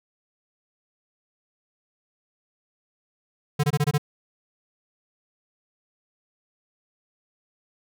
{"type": "tone bursts", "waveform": "square", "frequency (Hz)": 146.83, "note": "D3", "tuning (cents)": 0, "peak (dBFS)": -19, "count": 6, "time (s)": [3.59, 3.981], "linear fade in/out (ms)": 10, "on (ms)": 46, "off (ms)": 23, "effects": []}